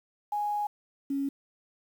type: tone pair in turn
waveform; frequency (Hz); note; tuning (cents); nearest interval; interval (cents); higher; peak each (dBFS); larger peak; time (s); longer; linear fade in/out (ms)
sine; 830 / 277; G#5 / C#4; -1 / -1; octave + perfect fifth; 1900; first; -27; neither; 0.32-0.67 / 1.1-1.29; first; 5
effects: 9-bit